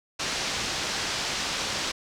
white low-pass noise, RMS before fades -30 dBFS, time 0.19-1.92 s, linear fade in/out 10 ms, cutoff 6100 Hz, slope 24 dB/octave, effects none

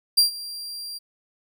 40% pulse tone with ADSR envelope, 4746 Hz, D8, 17 cents sharp, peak -11 dBFS, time 0.17-0.99 s, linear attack 13 ms, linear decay 120 ms, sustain -20 dB, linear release 19 ms, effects none

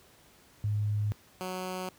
sine / 10% pulse tone pair in turn, 104.6 / 184.66 Hz, G#2 / F#3, +13 / -3 cents, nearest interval minor seventh, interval 984 cents, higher second, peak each -26 dBFS, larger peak neither, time 0.64-1.12 / 1.41-1.89 s, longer neither, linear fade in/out 0 ms, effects pink hiss -59 dBFS RMS until 1.98 s + high-pass 60 Hz 12 dB/octave

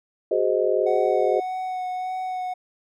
sine chord, Ab dominant seventh, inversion third, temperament just, 373.8 / 415.3 / 519.1 / 623 Hz, Gb4 / Ab4 / C5 / Eb5, +18 / 0 / -14 / +2 cents, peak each -24 dBFS, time 0.31-1.4 s, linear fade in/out 5 ms
triangle tone with vibrato, 740 Hz, F#5, in tune, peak -24 dBFS, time 0.86-2.54 s, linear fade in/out 10 ms, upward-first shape sine, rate 1.7 Hz, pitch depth 14 cents each way
effects none

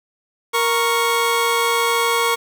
20% pulse tone pair together, 466.4 / 1108.7 Hz, A#4 / C#6, +1 / 0 cents, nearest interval octave + minor third, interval 1499 cents, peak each -14 dBFS, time 0.53-2.36 s, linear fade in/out 20 ms, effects 7-bit

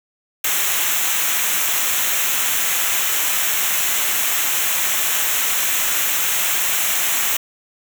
white noise with comb filter, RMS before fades -19 dBFS, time 0.44-7.37 s, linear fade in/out 5 ms, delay 0.21 ms, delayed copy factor -0.7, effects none

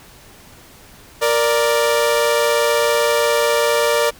sawtooth tone pair together, 467.4 / 588 Hz, A#4 / D5, +5 / +2 cents, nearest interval major third, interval 397 cents, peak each -13 dBFS, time 1.21-4.11 s, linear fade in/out 20 ms, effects pink hiss -44 dBFS RMS until 4.19 s

